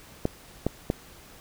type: clicks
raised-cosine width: 2 ms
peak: -10 dBFS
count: 3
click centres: 0.254 / 0.666 / 0.901 s
effects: pink hiss -50 dBFS RMS until 1.4 s